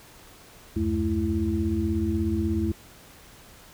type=tone cluster; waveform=sine; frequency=76.8 / 93.3 / 216.1 / 330.6 Hz; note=D#2 / F#2 / A3 / E4; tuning=-22 / +15 / -31 / +5 cents; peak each=-29 / -29 / -28 / -27 dBFS; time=0.76-2.72 s; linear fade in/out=5 ms; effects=pink hiss -50 dBFS RMS until 3.73 s